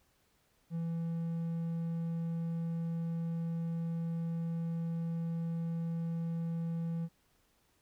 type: tone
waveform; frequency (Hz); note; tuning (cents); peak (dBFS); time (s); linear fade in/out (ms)
triangle; 166.4; E3; +17; -31; 0.7-7.09; 50
effects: pink hiss -72 dBFS RMS until 7.81 s